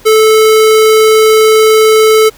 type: tone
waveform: square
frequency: 436.4 Hz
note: A4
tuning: 14 cents flat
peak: -4 dBFS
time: 0.05-2.3 s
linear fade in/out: 20 ms
effects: pink hiss -39 dBFS RMS until 2.37 s